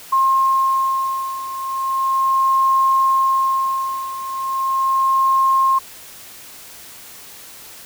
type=beating tone pair; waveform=sine; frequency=1067 / 1067.37 Hz; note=C6 / C6; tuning=+34 / +34 cents; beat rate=0.37 Hz; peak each=-16 / -20 dBFS; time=0.12-5.79 s; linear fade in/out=10 ms; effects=white hiss -39 dBFS RMS until 7.85 s